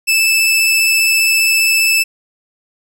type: tone with vibrato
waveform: sawtooth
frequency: 2630 Hz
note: E7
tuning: 5 cents flat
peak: -7 dBFS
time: 0.07-2.04 s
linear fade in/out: 20 ms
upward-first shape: sine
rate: 15 Hz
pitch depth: 8 cents each way
effects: none